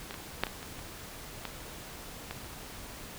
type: clicks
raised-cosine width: 0.3 ms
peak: -22 / -24 / -10 / -21 / -27 / -29 / -19 / -20 / -30 dBFS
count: 9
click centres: 0.109 / 0.142 / 0.436 / 0.468 / 0.629 / 0.792 / 1.453 / 2.31 / 2.445 s
effects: pink hiss -45 dBFS RMS until 3.18 s